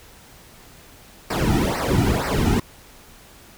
brown noise with flanger, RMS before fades -20 dBFS, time 1.3-2.6 s, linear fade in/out 5 ms, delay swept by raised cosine 0.29 to 1.89 ms, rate 2.1 Hz, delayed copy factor -1, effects pink hiss -47 dBFS RMS until 3.57 s

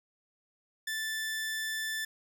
sawtooth tone, 1760 Hz, A6, in tune, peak -29 dBFS, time 0.87-2.05 s, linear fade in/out 5 ms, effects none

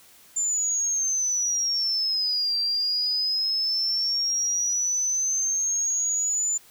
sine exponential two-way sweep, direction down then up, 7200 to 4699 to 7090 Hz, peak -22 dBFS, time 0.36-6.58 s, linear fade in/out 10 ms, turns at 2.58 s, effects white hiss -53 dBFS RMS until 6.7 s

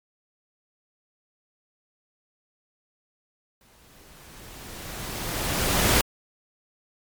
pink noise with exponential growth, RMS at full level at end -18 dBFS, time 3.61-6.01 s, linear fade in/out 1 ms, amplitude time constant 520 ms, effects MP3 96 kbps

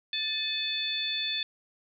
harmonic tone with a mistuned harmonic, 880 Hz, A5, in tune, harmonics 2 / 3 / 4 / 5, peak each -39 / -37 / -30 / -36 dBFS, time 0.13-1.43 s, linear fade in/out 2 ms, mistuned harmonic 3, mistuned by -60 cents, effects none

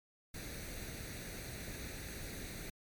pink noise with comb filter, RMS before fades -45 dBFS, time 0.34-2.7 s, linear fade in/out 5 ms, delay 0.48 ms, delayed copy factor +0.65, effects MP3 96 kbps

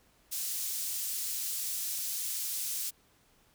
pink high-pass noise, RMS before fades -35 dBFS, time 0.31-2.91 s, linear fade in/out 20 ms, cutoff 6700 Hz, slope 12 dB/octave, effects pink hiss -66 dBFS RMS until 3.54 s

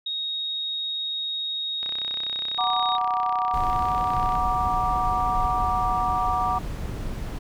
sine tone, 3753 Hz, A#7, 11 cents sharp, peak -26 dBFS, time 0.06-2.97 s, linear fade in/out 5 ms
click train, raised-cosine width 0.3 ms, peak -22 dBFS, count 82, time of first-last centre 1.83-4.353 s, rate 32.1 Hz
sine chord, Gb augmented, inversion none, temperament equal with one note detuned, 740 / 949.2 / 1174.7 Hz, Gb5 / Bb5 / D6, 0 / +31 / 0 cents, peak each -25 / -28 / -25 dBFS, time 2.58-6.59 s, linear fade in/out 10 ms
brown noise, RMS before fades -30 dBFS, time 3.53-7.39 s, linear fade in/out 10 ms
effects none

